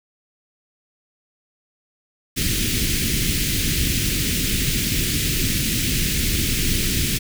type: band-stop noise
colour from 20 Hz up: pink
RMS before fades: -21 dBFS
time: 2.36-7.19 s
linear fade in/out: 20 ms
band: 330 to 2100 Hz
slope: 24 dB/octave
effects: none